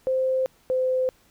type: tone pair in turn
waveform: sine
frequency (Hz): 521 / 514.4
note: C5 / C5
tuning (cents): -7 / -30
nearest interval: unison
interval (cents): 23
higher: first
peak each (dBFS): -20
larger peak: neither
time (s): 0.07-0.46 / 0.7-1.09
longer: neither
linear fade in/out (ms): 0
effects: pink hiss -60 dBFS RMS until 1.3 s